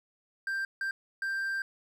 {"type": "tone bursts at uneven times", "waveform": "triangle", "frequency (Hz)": 1578, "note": "G6", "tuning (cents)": 11, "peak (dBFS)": -28, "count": 3, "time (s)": [[0.47, 0.65], [0.81, 0.91], [1.22, 1.62]], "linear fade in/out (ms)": 2, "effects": []}